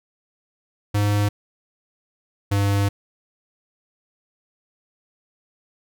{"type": "tone pair in turn", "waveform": "square", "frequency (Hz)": [103, 100.24], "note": ["G#2", "G2"], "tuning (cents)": [-14, 39], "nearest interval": "unison", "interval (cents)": 47, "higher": "first", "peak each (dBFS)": -18, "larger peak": "neither", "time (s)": [[0.94, 1.29], [2.51, 2.89]], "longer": "second", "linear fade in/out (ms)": 10, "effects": []}